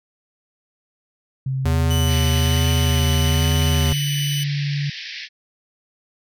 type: tone with pitch glide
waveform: sine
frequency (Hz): 132.7 to 143.88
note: C3 to D3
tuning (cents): +25 to -35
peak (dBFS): -20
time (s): 1.46-4.9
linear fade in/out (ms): 5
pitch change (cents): +140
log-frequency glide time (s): 2.85-3.5
type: tone with vibrato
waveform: square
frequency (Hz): 80.9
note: E2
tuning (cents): -32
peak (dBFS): -18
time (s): 1.65-3.93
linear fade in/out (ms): 5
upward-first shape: sine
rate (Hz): 1.2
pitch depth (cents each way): 25
type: tone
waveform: sawtooth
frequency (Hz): 2983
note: F#7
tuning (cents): +13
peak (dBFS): -22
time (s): 1.9-4.44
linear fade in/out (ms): 10
type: band-pass noise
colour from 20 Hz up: pink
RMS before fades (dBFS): -33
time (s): 2.06-5.29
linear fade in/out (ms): 50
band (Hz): 1700 to 5500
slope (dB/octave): 96
effects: none